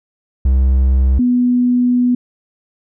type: tone pair in turn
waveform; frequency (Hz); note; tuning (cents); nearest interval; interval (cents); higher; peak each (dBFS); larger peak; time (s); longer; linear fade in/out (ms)
triangle / sine; 65.41 / 246.4; C2 / B3; 0 / -4; octave + major seventh; 2296; second; -7 / -10; first; 0.45-1.19 / 1.19-2.15; second; 5
effects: none